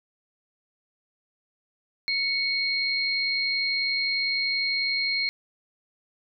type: tone pair together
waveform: sine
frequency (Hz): 2217 / 4213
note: C#7 / C8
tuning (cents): 0 / +11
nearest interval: major seventh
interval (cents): 1111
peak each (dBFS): -26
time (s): 2.08-5.29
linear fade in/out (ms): 0
effects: none